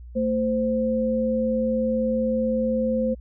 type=tone pair together; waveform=sine; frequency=224.5 / 519 Hz; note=A3 / C5; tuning=+35 / -14 cents; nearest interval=octave + minor third; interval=1451 cents; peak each=-23 dBFS; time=0.15-3.15 s; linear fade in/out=20 ms; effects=added 60 Hz sine -38 dBFS peak until 3.2 s